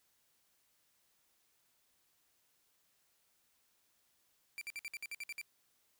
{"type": "tone bursts", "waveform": "40% pulse", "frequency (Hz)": 2349, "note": "D7", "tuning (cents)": 0, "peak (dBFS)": -40, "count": 10, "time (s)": [4.58, 5.414], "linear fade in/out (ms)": 0, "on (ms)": 33, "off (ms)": 56, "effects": ["white hiss -75 dBFS RMS until 5.99 s"]}